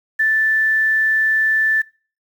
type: tone with quantisation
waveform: sine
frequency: 1760 Hz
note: A6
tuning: in tune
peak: -13 dBFS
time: 0.19-1.82 s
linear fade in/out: 10 ms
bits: 7
effects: noise-tail reverb RT60 0.4 s tail -23 dB re dry